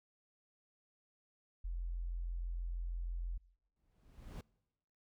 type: tone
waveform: sine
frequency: 43.12 Hz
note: F1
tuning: 21 cents flat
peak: -37 dBFS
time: 1.64-3.38 s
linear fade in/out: 10 ms
type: noise with exponential growth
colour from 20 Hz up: brown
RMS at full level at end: -43 dBFS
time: 3.76-4.41 s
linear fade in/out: 2 ms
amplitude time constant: 140 ms
effects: noise-tail reverb RT60 1.0 s tail -24 dB re dry